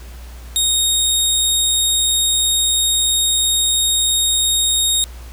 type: tone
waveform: 20% pulse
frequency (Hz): 3729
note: A#7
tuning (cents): 0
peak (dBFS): -8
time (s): 0.56-5.04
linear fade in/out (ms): 0
effects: added 60 Hz sine -32 dBFS peak until 5.32 s + pink hiss -43 dBFS RMS until 5.32 s